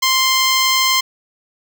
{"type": "tone", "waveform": "10% pulse", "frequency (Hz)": 1048, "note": "C6", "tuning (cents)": 2, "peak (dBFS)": -4, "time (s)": [0.02, 1.01], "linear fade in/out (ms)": 10, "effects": []}